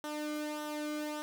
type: tone with flanger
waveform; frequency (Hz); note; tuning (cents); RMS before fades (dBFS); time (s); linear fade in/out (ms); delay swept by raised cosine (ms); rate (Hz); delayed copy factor
sawtooth; 300.5; D4; +40; -38; 0.04-1.22; 0; 0.42 to 1.14; 1.7; -0.6
effects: none